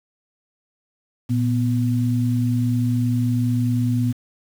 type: tone pair together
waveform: sine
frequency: 117.13 / 246.9 Hz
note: A#2 / B3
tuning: +9 / 0 cents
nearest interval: octave + minor second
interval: 1291 cents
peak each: -19 / -21 dBFS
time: 1.29-4.13 s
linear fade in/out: 20 ms
effects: 7-bit